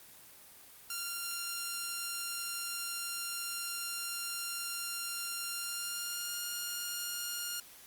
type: tone with pitch glide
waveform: 5% pulse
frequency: 1389 to 1415.7 Hz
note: F6 to F6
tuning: -10 to +23 cents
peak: -25 dBFS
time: 0.9-7.6 s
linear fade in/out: 2 ms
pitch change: +33 cents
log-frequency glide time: 5.5-6.41 s
effects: white hiss -55 dBFS RMS until 7.86 s + Opus 24 kbps